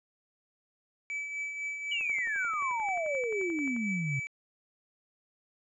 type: tone with tremolo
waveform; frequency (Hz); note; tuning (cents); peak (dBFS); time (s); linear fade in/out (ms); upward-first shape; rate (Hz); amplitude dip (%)
triangle; 2300; D7; -37; -30; 1.1-4.27; 0; triangle; 4; 50
type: exponential sweep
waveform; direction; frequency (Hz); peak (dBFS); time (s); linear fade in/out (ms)
sine; down; 3002 to 130; -30; 1.91-4.2; 10
type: click train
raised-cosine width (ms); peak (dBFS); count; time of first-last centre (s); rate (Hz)
0.5; -33; 21; 2.01-3.764; 11.4
effects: resampled to 22050 Hz